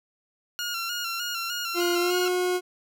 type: tone with vibrato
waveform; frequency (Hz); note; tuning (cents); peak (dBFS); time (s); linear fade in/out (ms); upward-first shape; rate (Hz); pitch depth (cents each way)
15% pulse; 1396.9; F6; 0; -22; 0.59-2.28; 0; square; 3.3; 43
type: tone with pitch glide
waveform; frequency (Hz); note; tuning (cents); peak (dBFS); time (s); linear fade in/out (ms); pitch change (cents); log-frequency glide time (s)
40% pulse; 349.2 to 361.7; F4 to F#4; 0 to -39; -22; 1.74-2.61; 50; +61; 1.99-2.16
effects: none